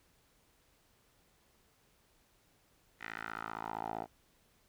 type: tone with band-pass filter sweep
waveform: 10% pulse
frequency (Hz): 55.3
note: A1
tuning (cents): +9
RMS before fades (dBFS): -42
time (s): 2.99-4.07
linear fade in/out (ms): 50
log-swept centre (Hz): 2000 to 650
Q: 3.2
effects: pink hiss -70 dBFS RMS until 4.68 s